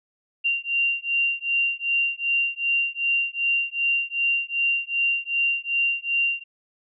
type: beating tone pair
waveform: sine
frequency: 2769 / 2771.6 Hz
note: F7 / F7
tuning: -15 / -14 cents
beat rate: 2.6 Hz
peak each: -24 dBFS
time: 0.44-6.44 s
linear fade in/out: 20 ms
effects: none